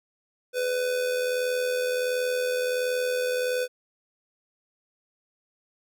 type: tone with amplitude modulation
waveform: square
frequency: 500 Hz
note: B4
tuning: 21 cents sharp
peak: -23 dBFS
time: 0.53-3.68 s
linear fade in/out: 50 ms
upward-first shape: sine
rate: 81.4 Hz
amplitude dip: 45%
effects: none